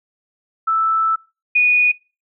sine tone pair in turn, 1318.5 / 2466 Hz, E6 / D#7, 0 / -16 cents, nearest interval major seventh, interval 1084 cents, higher second, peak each -14 / -10 dBFS, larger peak second, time 0.67-1.16 / 1.55-1.92 s, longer first, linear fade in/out 10 ms, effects noise-tail reverb RT60 0.3 s tail -23 dB re dry

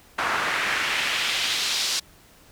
pink noise with band-pass filter sweep, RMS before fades -25 dBFS, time 0.18-2 s, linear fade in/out 10 ms, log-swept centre 1300 to 5100 Hz, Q 1.6, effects pink hiss -53 dBFS RMS until 2.51 s

